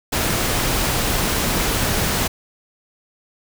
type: noise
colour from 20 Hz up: pink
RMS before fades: -20 dBFS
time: 0.12-2.28 s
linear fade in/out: 10 ms
effects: none